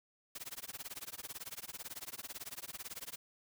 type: noise with tremolo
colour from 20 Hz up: white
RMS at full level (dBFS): -43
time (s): 0.35-3.16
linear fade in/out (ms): 5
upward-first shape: sine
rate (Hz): 18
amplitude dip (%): 100
effects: none